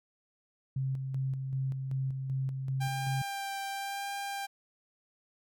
sine tone with tremolo, 133.3 Hz, C3, 33 cents sharp, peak -29 dBFS, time 0.76-3.22 s, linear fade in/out 5 ms, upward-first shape square, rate 2.6 Hz, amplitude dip 40%
sawtooth tone with vibrato, 793 Hz, G5, 20 cents sharp, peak -31 dBFS, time 2.8-4.47 s, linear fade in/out 20 ms, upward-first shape sine, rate 0.92 Hz, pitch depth 13 cents each way
effects none

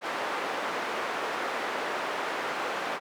white band-pass noise, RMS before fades -32 dBFS, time 0.01-3 s, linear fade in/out 50 ms, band 380 to 1400 Hz, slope 12 dB/octave, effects none

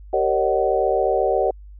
sine tone cluster, 388.5 / 463 / 543 / 611 / 750 Hz, G4 / A#4 / C#5 / D#5 / F#5, -16 / -12 / -36 / -32 / +23 cents, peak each -23 dBFS, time 0.13-1.51 s, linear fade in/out 5 ms, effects added 50 Hz sine -38 dBFS peak until 1.79 s

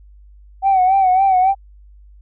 sine tone with vibrato, 758 Hz, F#5, 42 cents sharp, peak -9 dBFS, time 0.62-1.55 s, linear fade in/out 50 ms, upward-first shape sine, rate 3.6 Hz, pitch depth 64 cents each way, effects tanh soft clip ceiling -7 dBFS + added 50 Hz sine -41 dBFS peak until 2.21 s

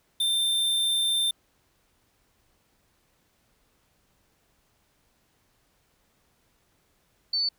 square / sine tone pair in turn, 3584 / 4504 Hz, A7 / C#8, +31 / +27 cents, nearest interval major third, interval 396 cents, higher second, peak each -23 dBFS, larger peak neither, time 0.2-1.31 / 7.33-7.49 s, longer first, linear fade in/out 5 ms, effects pink hiss -68 dBFS RMS until 7.58 s

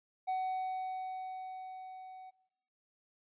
triangle tone with level ramp, 750 Hz, F#5, 23 cents sharp, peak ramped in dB -29 to -46 dBFS, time 0.27-2.31 s, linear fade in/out 20 ms, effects noise-tail reverb RT60 0.8 s tail -20 dB re dry + resampled to 8000 Hz

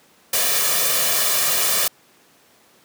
white noise with comb filter, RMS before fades -19 dBFS, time 0.33-1.88 s, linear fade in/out 5 ms, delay 1.7 ms, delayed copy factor +0.65, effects pink hiss -54 dBFS RMS until 2.84 s + high-pass 200 Hz 12 dB/octave

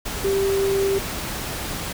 sine tone in noise, 392 Hz, G4, in tune, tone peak -18 dBFS, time 0.24-0.99 s, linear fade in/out 10 ms, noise pink, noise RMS -29 dBFS, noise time 0.05-1.93 s, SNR +8 dB, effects none

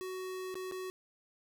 square tone with dropouts, 372.5 Hz, F#4, 12 cents sharp, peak -39 dBFS, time 0.01-0.9 s, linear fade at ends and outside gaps 0 ms, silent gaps 0.543-0.554 / 0.713-0.721 s, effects none

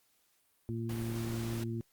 harmonic tone, 114.8 Hz, A#2, 26 cents flat, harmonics 1 / 2 / 3, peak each -36 / -39 / -41 dBFS, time 0.69-1.81 s, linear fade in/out 0 ms
pink noise, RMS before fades -45 dBFS, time 0.89-1.64 s, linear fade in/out 5 ms
effects white hiss -72 dBFS RMS until 1.92 s + Opus 48 kbps

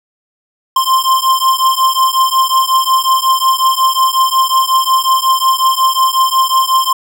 square beating tone pair, 1046.5 / 1052 Hz, C6 / C6, 0 / +9 cents, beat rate 5.5 Hz, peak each -13 dBFS, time 0.76-6.93 s, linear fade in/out 5 ms, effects none

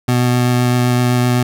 25% pulse tone with vibrato, 123.47 Hz, B2, in tune, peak -8 dBFS, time 0.08-1.43 s, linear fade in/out 5 ms, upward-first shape sine, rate 7.8 Hz, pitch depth 10 cents each way, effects none

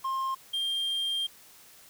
triangle tone pair in turn, 1062 / 3193 Hz, C6 / G7, +25 / +31 cents, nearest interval octave + perfect fifth, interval 1906 cents, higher second, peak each -26 dBFS, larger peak neither, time 0.04-0.35 / 0.53-1.27 s, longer second, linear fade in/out 10 ms, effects white hiss -54 dBFS RMS until 1.89 s

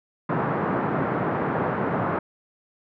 pink band-pass noise, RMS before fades -25 dBFS, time 0.29-2.19 s, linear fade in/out 5 ms, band 130 to 1500 Hz, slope 24 dB/octave, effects none

